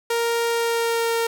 sawtooth tone with pitch glide, 466.2 to 460.6 Hz, A#4 to A#4, 0 to -21 cents, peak -16 dBFS, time 0.1-1.27 s, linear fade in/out 5 ms, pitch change -21 cents, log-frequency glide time 0.47-1.15 s, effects none

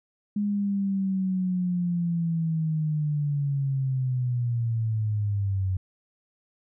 sine linear sweep, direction down, 207.2 to 92.5 Hz, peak -23 dBFS, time 0.36-5.77 s, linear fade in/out 5 ms, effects none

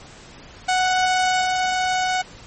sawtooth tone with level steps, 740 Hz, F#5, in tune, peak -13 / -15 dBFS, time 0.68-2.22 s, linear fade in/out 10 ms, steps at 1.41 s, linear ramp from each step 20 ms, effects pink hiss -43 dBFS RMS until 2.46 s + MP3 32 kbps

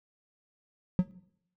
triangle tone with exponential decay, 182 Hz, F#3, 28 cents flat, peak -15 dBFS, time 0.99-1.11 s, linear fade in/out 0 ms, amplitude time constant 24 ms, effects noise-tail reverb RT60 0.7 s tail -18 dB re dry

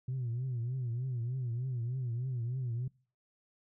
sine tone with vibrato, 123.47 Hz, B2, in tune, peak -31 dBFS, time 0.08-2.88 s, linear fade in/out 5 ms, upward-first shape triangle, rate 3.3 Hz, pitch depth 140 cents each way, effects noise-tail reverb RT60 0.4 s tail -25 dB re dry + tanh soft clip ceiling -30 dBFS

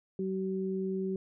sine tone pair together, 190 / 380 Hz, F#3 / F#4, +46 / +46 cents, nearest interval octave, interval 1200 cents, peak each -33 / -33 dBFS, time 0.19-1.16 s, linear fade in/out 2 ms, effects none

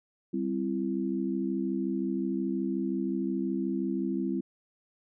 sine chord, C major, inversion second, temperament equal with one note detuned, 196 / 261.6 / 335 Hz, G3 / C4 / E4, 0 / 0 / +28 cents, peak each -32 dBFS, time 0.33-4.41 s, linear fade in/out 10 ms, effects none

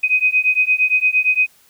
sine beating tone pair, 2505 / 2513.7 Hz, D#7 / D#7, +11 / +17 cents, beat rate 8.7 Hz, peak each -16 dBFS, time 0.03-1.47 s, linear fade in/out 10 ms, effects white hiss -53 dBFS RMS until 1.69 s

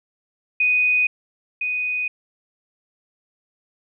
sine tone pair in turn, 2489 / 2489 Hz, D#7 / D#7, 0 / 0 cents, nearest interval unison, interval 0 cents, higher neither, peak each -15 / -21 dBFS, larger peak first, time 0.6-1.07 / 1.61-2.08 s, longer neither, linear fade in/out 5 ms, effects none

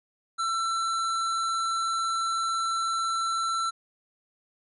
sine tone with hard clipping, 1341 Hz, E6, 29 cents sharp, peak -27 dBFS, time 0.38-3.71 s, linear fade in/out 20 ms, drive 18 dB, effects resampled to 24000 Hz

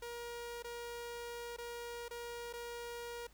sawtooth tone with dropouts, 474.5 Hz, A#4, 31 cents sharp, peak -39 dBFS, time 0.02-3.27 s, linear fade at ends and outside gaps 5 ms, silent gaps 0.625-0.643 / 1.565-1.583 / 2.083-2.108 / 2.528-2.535 s, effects added 50 Hz sine -61 dBFS peak until 3.33 s + pink hiss -67 dBFS RMS until 3.33 s

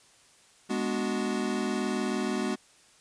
square chord, G# half-diminished seventh, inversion none, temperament equal, 207.7 / 246.9 / 293.7 / 370 Hz, G#3 / B3 / D4 / F#4, 0 / 0 / 0 / 0 cents, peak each -33 / -33 / -37 / -34 dBFS, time 0.69-2.56 s, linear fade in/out 20 ms, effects white hiss -59 dBFS RMS until 3 s + resampled to 22050 Hz

